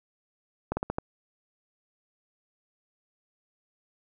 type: slowing click train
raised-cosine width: 1 ms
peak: -14 dBFS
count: 5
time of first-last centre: 0.72-0.985 s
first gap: 50 ms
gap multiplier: 1.19
effects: none